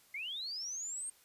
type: linear sweep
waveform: sine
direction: up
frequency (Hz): 2061 to 8690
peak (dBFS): -38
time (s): 0.14-1.1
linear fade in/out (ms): 5
effects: white hiss -65 dBFS RMS until 1.24 s + resampled to 32000 Hz